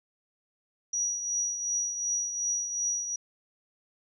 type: tone with tremolo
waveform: sine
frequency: 5800 Hz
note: F#8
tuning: 35 cents flat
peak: -25 dBFS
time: 0.93-3.16 s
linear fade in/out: 5 ms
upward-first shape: triangle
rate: 2.7 Hz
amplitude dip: 60%
effects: none